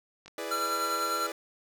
clicks, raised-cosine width 0.2 ms, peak -30 dBFS, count 2, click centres 0.26 / 0.28 s
sawtooth chord, E dominant seventh, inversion none, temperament equal, 329.6 / 415.3 / 493.9 / 587.3 Hz, E4 / G#4 / B4 / D5, 0 / 0 / 0 / 0 cents, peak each -37 / -36 / -35 / -35 dBFS, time 0.38-1.32 s, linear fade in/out 2 ms
square tone with tremolo, 1364 Hz, F6, 41 cents flat, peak -28 dBFS, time 0.51-1.27 s, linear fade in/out 5 ms, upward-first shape sine, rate 10 Hz, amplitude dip 35%
effects none

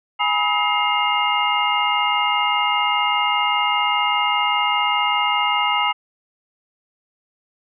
sine tone cluster, 830 / 975 / 1275 / 2120 / 2827 Hz, G#5 / B5 / D#6 / C7 / F7, -1 / -23 / +42 / +22 / +20 cents, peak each -23 dBFS, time 0.19-5.93 s, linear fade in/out 20 ms, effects none

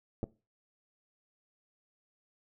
clicks, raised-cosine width 2 ms, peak -22 dBFS, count 2, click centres 0.231 / 0.24 s, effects noise-tail reverb RT60 0.3 s tail -20 dB re dry

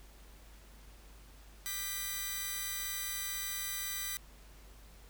5% pulse chord, G major, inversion second, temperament equal with one note detuned, 1197.3 / 1568 / 1975.5 Hz, D6 / G6 / B6, +33 / 0 / 0 cents, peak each -33 / -33 / -27 dBFS, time 1.66-4.17 s, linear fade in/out 0 ms, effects added 50 Hz sine -54 dBFS peak until 5.09 s + pink hiss -60 dBFS RMS until 5.09 s

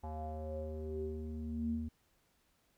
square tone with low-pass filter sweep, 77.78 Hz, D#2, in tune, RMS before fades -40 dBFS, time 0.03-1.89 s, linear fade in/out 10 ms, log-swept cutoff 820 to 200 Hz, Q 8.4, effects pink hiss -74 dBFS RMS until 2.77 s

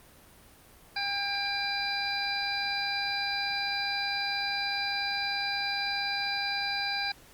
harmonic tone with a mistuned harmonic, 803 Hz, G5, 41 cents sharp, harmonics 1 / 2 / 3 / 5 / 6, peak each -35 / -35 / -35 / -35 / -35 dBFS, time 0.96-7.12 s, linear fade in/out 5 ms, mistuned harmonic 3, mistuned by -23 cents, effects pink hiss -55 dBFS RMS until 7.33 s + Opus 32 kbps

